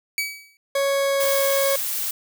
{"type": "tone with exponential decay", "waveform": "sawtooth", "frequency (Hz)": 2280, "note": "C#7", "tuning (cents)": 48, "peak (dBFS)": -16, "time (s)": [0.18, 0.57], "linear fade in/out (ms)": 1, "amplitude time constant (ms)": 84}
{"type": "tone with pitch glide", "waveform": "40% pulse", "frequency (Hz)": [554.4, 550.3], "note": ["C#5", "C#5"], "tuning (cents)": [0, -13], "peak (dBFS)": -18, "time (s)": [0.75, 1.76], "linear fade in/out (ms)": 5, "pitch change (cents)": -13, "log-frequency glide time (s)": [0.9, 1.48]}
{"type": "noise", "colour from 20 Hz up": "blue", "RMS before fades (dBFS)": -26, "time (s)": [1.2, 2.11], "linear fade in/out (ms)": 5}
{"effects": []}